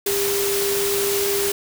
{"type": "tone in noise", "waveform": "sine", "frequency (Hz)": 400.1, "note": "G4", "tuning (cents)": 35, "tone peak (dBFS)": -21, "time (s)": [0.06, 1.52], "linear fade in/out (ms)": 5, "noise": "white", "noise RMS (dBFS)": -24, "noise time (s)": [0.06, 1.52], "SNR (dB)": 0, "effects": []}